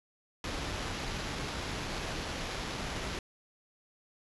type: noise with sample-and-hold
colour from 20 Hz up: pink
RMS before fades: -37 dBFS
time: 0.44-3.19 s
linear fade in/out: 2 ms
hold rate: 8820 Hz
effects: resampled to 24000 Hz